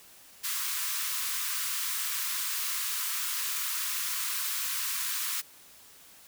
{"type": "high-pass noise", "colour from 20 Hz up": "white", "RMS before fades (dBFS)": -32, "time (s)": [0.43, 5.42], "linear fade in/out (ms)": 20, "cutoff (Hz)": 980, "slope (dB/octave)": 96, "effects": ["white hiss -54 dBFS RMS until 6.27 s"]}